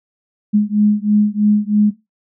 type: beating tone pair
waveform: sine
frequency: 207.7 / 210.8 Hz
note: G#3 / G#3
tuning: 0 / +26 cents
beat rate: 3.1 Hz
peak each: -14 dBFS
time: 0.53-1.91 s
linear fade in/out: 20 ms
effects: noise-tail reverb RT60 0.2 s tail -17 dB re dry